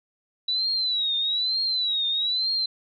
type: tone with vibrato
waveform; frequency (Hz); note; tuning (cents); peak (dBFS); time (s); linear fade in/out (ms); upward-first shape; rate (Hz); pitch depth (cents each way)
sine; 3929; B7; -10; -22; 0.48-2.66; 5; triangle; 1.1; 140
effects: none